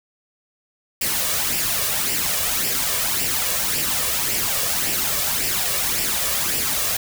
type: noise with flanger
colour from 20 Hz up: white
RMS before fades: -22 dBFS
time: 1.01-6.97 s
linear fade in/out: 5 ms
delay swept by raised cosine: 0.38 to 1.78 ms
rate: 1.8 Hz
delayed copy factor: +0.55
effects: none